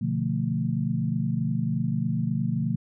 sine chord, B half-diminished seventh, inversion none, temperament equal with one note detuned, 123.47 / 146.83 / 174.61 / 223.2 Hz, B2 / D3 / F3 / A3, 0 / 0 / 0 / +25 cents, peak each -29 dBFS, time 0.01-2.76 s, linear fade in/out 10 ms, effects none

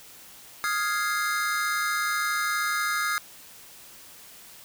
square chord, F minor seventh, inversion third, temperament equal, 1244.5 / 1396.9 / 1661.2 / 2093 Hz, Eb6 / F6 / Ab6 / C7, 0 / 0 / 0 / 0 cents, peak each -30 / -31 / -31 / -33 dBFS, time 0.64-3.18 s, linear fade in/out 0 ms, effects white hiss -48 dBFS RMS until 4.64 s

